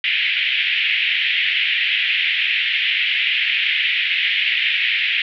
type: band-pass noise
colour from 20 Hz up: white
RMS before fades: -19 dBFS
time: 0.04-5.22 s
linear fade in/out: 2 ms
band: 1900 to 3200 Hz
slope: 48 dB/octave
effects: none